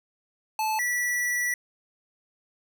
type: tone pair in turn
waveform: square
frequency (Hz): 870 / 1953.1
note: A5 / B6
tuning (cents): -20 / -20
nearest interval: octave + major second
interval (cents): 1400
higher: second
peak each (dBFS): -25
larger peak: neither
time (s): 0.59-0.79 / 0.79-1.54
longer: second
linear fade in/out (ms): 2
effects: none